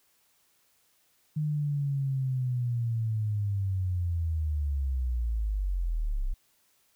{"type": "linear sweep", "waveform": "sine", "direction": "down", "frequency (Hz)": [153.4, 30.87], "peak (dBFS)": -26, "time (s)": [1.36, 6.34], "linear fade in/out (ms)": 10, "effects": ["white hiss -68 dBFS RMS until 6.95 s"]}